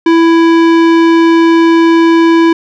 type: tone with tanh clipping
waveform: sine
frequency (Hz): 331.4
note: E4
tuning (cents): +9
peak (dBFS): -6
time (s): 0.06-2.53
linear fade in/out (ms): 5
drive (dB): 18
effects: none

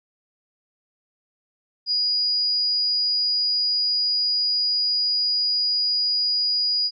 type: tone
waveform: sine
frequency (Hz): 4897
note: D#8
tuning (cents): -28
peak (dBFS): -19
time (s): 1.86-6.91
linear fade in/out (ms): 50
effects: none

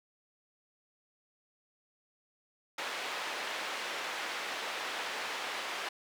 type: band-pass noise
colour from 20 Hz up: white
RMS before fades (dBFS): -38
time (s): 2.78-5.89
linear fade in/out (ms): 5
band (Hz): 450 to 2700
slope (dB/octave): 12
effects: none

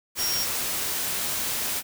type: tone in noise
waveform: sine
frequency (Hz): 5580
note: F8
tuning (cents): -2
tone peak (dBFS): -26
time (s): 0.17-0.47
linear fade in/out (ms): 50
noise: white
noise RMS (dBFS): -28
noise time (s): 0.15-1.83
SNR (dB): -1
effects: none

